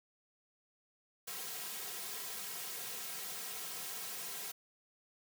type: noise with comb filter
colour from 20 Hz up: white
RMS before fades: -43 dBFS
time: 1.27-4.52 s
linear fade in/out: 10 ms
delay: 3.4 ms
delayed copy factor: -0.85
effects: high-pass 200 Hz 12 dB/octave